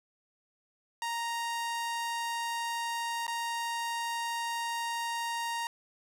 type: tone with dropouts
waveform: sawtooth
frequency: 932.3 Hz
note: A#5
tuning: in tune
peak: -28 dBFS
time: 1.02-5.67 s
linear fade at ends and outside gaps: 1 ms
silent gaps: 3.267-3.279 s
effects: low-pass 12000 Hz 12 dB/octave + 10-bit